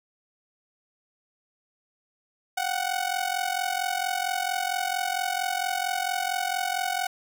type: ring-modulated tone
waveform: sawtooth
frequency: 742 Hz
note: F#5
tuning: 5 cents sharp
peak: -19 dBFS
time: 2.57-7.07 s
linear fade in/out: 5 ms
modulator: 22.2 Hz
effects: none